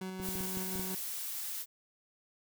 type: tone with tremolo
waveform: 30% pulse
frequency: 187.3 Hz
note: F#3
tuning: 21 cents sharp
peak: -35 dBFS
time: 0.01-0.95 s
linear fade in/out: 5 ms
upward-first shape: square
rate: 5.6 Hz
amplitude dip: 25%
type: clicks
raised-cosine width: 3 ms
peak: -30 dBFS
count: 7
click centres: 0.2 / 0.288 / 0.355 / 0.407 / 0.572 / 0.756 / 0.795 s
type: noise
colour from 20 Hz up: blue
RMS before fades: -39 dBFS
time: 0.21-1.66 s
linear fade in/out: 50 ms
effects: none